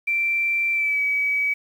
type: tone with pitch glide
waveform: sine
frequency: 2349 to 2278 Hz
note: D7 to C#7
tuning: 0 to +47 cents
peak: -19 dBFS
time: 0.07-1.54 s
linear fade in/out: 10 ms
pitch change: -53 cents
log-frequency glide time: 0.72-1.01 s
effects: 8-bit